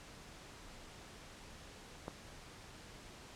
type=click; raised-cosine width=1 ms; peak=-27 dBFS; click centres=2.081 s; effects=pink hiss -54 dBFS RMS until 3.35 s + low-pass 8000 Hz 12 dB/octave